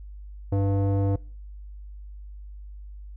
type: tone with low-pass filter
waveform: square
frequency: 98.9 Hz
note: G2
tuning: 16 cents sharp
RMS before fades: -23 dBFS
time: 0.52-1.16 s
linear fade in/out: 5 ms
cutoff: 560 Hz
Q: 1.5
effects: noise-tail reverb RT60 0.4 s tail -23 dB re dry + added 50 Hz sine -38 dBFS peak until 3.16 s